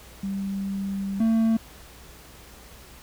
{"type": "tone pair in turn", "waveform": ["sine", "triangle"], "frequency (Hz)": [196, 224.5], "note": ["G3", "A3"], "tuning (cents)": [0, 35], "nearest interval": "major second", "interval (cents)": 235, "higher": "second", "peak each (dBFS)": [-26, -16], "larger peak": "second", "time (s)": [[0.23, 1.2], [1.2, 1.57]], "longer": "first", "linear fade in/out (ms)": 5, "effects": ["added 60 Hz sine -50 dBFS peak until 3.02 s", "pink hiss -48 dBFS RMS until 3.02 s"]}